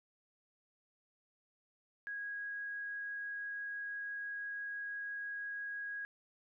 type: tone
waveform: sine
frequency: 1649 Hz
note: G#6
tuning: 13 cents flat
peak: -39 dBFS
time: 2.07-6.05 s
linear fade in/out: 0 ms
effects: none